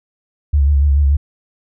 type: tone with vibrato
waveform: sine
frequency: 71.1 Hz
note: C#2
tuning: 45 cents sharp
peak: -9 dBFS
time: 0.53-1.17 s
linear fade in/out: 10 ms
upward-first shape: sine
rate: 6.9 Hz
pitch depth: 60 cents each way
effects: none